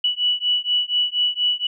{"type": "beating tone pair", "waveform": "sine", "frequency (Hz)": [2948, 2952.2], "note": ["F#7", "F#7"], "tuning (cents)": [-7, -5], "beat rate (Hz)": 4.2, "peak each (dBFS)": -21, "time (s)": [0.04, 1.67], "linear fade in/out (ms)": 5, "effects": []}